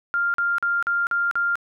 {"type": "tone bursts", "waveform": "sine", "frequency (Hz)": 1396.9, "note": "F6", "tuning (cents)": 0, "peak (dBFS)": -19, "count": 6, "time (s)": [0.14, 1.555], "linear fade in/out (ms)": 0, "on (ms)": 200, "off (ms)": 43, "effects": []}